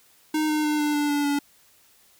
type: tone with pitch steps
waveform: square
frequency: 308.8 / 304.9 / 301.1 / 297.2 / 293.5 / 289.8 / 286.1 Hz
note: D#4 / D#4 / D4 / D4 / D4 / D4 / D4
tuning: -13 / -35 / +43 / +21 / -1 / -23 / -45 cents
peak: -22 dBFS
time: 0.34-1.39 s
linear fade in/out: 5 ms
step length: 150 ms
effects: white hiss -58 dBFS RMS until 2.19 s

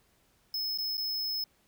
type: tone with dropouts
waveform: square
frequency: 5190 Hz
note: E8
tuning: 28 cents flat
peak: -31 dBFS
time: 0.54-1.44 s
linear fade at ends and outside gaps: 2 ms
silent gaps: 0.776-0.785 / 0.971-0.978 s
effects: pink hiss -68 dBFS RMS until 1.67 s

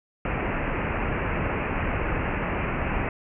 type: low-pass noise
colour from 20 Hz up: pink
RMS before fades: -27 dBFS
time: 0.25-3.09 s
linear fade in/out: 2 ms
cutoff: 2700 Hz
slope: 96 dB/octave
effects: none

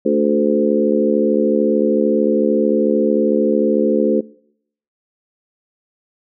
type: harmonic tone with a mistuned harmonic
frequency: 73.4 Hz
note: D2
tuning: in tune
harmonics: 3 / 4 / 5 / 6 / 7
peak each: -19 / -19 / -19 / -19 / -19 dBFS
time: 0.05-4.21 s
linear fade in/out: 10 ms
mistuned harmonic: 6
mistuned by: -18 cents
effects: noise-tail reverb RT60 0.7 s tail -23 dB re dry

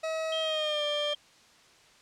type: tone with pitch glide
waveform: 40% pulse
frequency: 640 to 590.3 Hz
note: D#5 to D5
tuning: +49 to +9 cents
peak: -29 dBFS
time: 0.03-1.14 s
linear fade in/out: 10 ms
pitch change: -140 cents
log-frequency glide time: 0.4-0.84 s
type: tone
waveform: sine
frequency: 3188 Hz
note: G7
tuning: 28 cents sharp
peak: -31 dBFS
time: 0.32-1.15 s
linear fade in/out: 5 ms
effects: white hiss -58 dBFS RMS until 2.01 s + low-pass 6000 Hz 12 dB/octave

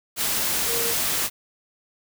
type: tone in noise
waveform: sine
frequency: 466.2 Hz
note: A#4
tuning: in tune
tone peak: -29 dBFS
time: 0.66-0.95 s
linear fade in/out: 50 ms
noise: white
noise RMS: -24 dBFS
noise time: 0.16-1.3 s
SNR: -8 dB
effects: none

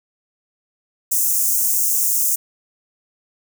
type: high-pass noise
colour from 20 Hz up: white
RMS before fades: -18 dBFS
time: 1.11-2.36 s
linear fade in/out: 10 ms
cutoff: 6100 Hz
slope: 48 dB/octave
effects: none

